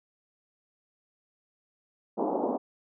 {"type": "band-pass noise", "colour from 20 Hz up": "pink", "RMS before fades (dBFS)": -29, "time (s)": [2.17, 2.58], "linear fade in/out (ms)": 20, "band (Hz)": [220, 940], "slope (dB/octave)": 48, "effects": []}